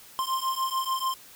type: beating tone pair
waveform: square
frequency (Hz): 1046.5 / 1053.3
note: C6 / C6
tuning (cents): 0 / +11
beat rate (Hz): 6.8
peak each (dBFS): -30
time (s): 0.19-1.14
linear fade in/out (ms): 0
effects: white hiss -50 dBFS RMS until 1.35 s